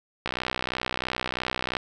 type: click train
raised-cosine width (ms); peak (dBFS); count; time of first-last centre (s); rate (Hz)
0.3; -11; 96; 0.26-1.768; 63
effects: none